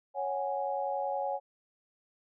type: chord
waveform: sine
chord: C# suspended fourth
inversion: none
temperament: equal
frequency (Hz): 554.4 / 740 / 830.6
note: C#5 / F#5 / G#5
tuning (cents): 0 / 0 / 0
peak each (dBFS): -34 / -36 / -34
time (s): 0.14-1.4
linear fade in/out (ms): 50
effects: none